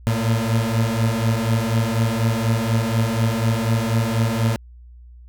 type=beating tone pair; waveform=30% pulse; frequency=111.4 / 115.5 Hz; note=A2 / A#2; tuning=+22 / -16 cents; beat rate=4.1 Hz; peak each=-18 dBFS; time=0.07-4.56 s; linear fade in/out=0 ms; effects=added 60 Hz sine -40 dBFS peak until 5.28 s